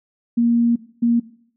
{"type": "tone bursts at uneven times", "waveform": "sine", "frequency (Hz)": 235.1, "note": "A#3", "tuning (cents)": 15, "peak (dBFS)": -13, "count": 2, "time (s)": [[0.37, 0.76], [1.02, 1.2]], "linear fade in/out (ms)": 10, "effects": ["noise-tail reverb RT60 0.6 s tail -18 dB re dry"]}